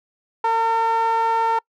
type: tone with band-pass filter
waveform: sawtooth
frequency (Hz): 454.2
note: A#4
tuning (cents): -45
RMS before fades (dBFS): -19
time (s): 0.44-1.59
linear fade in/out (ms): 5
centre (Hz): 1000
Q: 4.4
effects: noise-tail reverb RT60 0.1 s tail -26 dB re dry